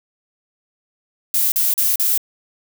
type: noise bursts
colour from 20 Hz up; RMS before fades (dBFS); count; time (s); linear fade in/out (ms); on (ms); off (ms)
violet; -17; 4; 1.34-2.177; 2; 180; 39
effects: none